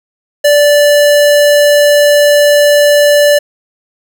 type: tone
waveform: square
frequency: 584 Hz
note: D5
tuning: 10 cents flat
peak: -5 dBFS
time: 0.44-3.39 s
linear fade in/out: 10 ms
effects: none